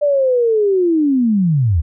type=linear sweep; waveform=sine; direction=down; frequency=594 to 70.3 Hz; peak=-11 dBFS; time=0.01-1.82 s; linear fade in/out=20 ms; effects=none